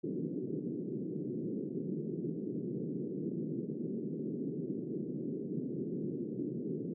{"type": "band-pass noise", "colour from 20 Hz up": "white", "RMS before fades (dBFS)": -38, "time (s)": [0.03, 6.94], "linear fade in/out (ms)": 10, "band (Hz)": [140, 400], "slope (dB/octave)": 48, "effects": []}